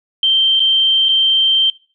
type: tone with dropouts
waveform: sine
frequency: 3136 Hz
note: G7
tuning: in tune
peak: -10 dBFS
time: 0.23-1.7 s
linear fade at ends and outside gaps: 2 ms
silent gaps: 0.596-0.602 / 1.086-1.09 s
effects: noise-tail reverb RT60 0.4 s tail -22 dB re dry